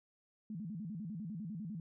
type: tone with vibrato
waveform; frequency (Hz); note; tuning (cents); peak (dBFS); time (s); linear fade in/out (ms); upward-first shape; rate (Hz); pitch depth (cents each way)
sine; 187.5; F#3; +23; -40; 0.5-1.8; 2; square; 10; 240
effects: none